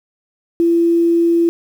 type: tone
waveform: sine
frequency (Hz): 337.9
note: E4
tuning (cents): +43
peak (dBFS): -10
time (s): 0.6-1.49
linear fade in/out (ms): 0
effects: 7-bit